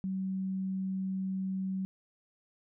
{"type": "tone", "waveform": "sine", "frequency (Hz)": 190, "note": "F#3", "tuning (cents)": 46, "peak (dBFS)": -31, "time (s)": [0.04, 1.85], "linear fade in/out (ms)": 0, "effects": []}